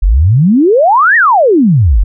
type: exponential two-way sweep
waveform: sine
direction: up then down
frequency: 40.47 to 1920 to 40.47 Hz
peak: -4 dBFS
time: 0.02-2.04 s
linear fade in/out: 10 ms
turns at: 1.16 s
effects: none